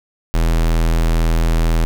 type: tone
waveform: square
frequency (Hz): 41.04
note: E1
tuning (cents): -7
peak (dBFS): -13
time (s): 0.34-1.85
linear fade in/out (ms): 0
effects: none